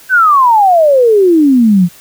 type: exponential sweep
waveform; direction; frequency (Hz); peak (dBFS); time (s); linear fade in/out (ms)
sine; down; 1568 to 168.1; -4; 0.09-1.89; 50
effects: white hiss -39 dBFS RMS until 2 s